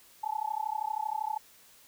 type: tone with amplitude modulation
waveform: sine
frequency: 864 Hz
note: A5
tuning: 32 cents flat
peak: -26 dBFS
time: 0.23-1.38 s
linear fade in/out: 10 ms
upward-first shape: sine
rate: 32.7 Hz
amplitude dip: 100%
effects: white hiss -58 dBFS RMS until 1.87 s